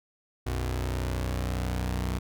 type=tone pair together; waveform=sawtooth; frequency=61.74 / 92.51 Hz; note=B1 / F#2; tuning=0 / 0 cents; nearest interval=perfect fifth; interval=700 cents; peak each=-25 / -29 dBFS; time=0.46-2.19 s; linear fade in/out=10 ms; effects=none